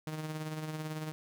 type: tone with tremolo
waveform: sawtooth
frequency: 155.56 Hz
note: D#3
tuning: in tune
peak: -31 dBFS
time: 0.07-1.12 s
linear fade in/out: 0 ms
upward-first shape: sine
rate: 18 Hz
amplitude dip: 45%
effects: none